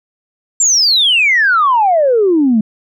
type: exponential sweep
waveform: sine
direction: down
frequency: 7510 to 207.7 Hz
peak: -7 dBFS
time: 0.6-2.61 s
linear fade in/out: 5 ms
effects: tanh soft clip ceiling -3 dBFS